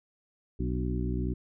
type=harmonic tone with a mistuned harmonic; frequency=61.74 Hz; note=B1; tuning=in tune; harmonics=1 / 2 / 3 / 4 / 5 / 6; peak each=-31 / -34 / -36 / -37 / -38 / -39 dBFS; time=0.59-1.34 s; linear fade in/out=10 ms; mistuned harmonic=5; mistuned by=-41 cents; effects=none